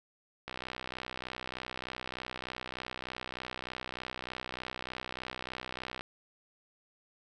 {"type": "click train", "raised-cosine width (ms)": 0.3, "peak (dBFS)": -22, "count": 351, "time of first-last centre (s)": [0.48, 6.009], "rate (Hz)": 63.3, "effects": []}